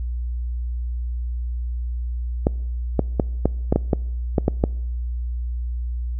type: clicks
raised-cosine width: 2 ms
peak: -3 dBFS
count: 10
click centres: 2.469 / 2.993 / 3.198 / 3.456 / 3.725 / 3.76 / 3.932 / 4.382 / 4.481 / 4.639 s
effects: noise-tail reverb RT60 0.9 s tail -25 dB re dry + added 60 Hz sine -23 dBFS peak until 6.19 s